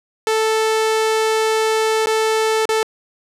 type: tone with dropouts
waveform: sawtooth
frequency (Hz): 440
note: A4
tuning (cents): 0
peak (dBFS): -11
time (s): 0.27-2.83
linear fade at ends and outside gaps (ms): 1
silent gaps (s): 2.06-2.07 / 2.655-2.691
effects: low-pass 10000 Hz 12 dB/octave